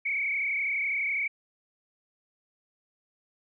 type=tone with frequency modulation; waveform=sine; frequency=2244 Hz; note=C#7; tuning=21 cents sharp; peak=-26 dBFS; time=0.05-1.28 s; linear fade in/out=10 ms; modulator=32 Hz; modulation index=2.6; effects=none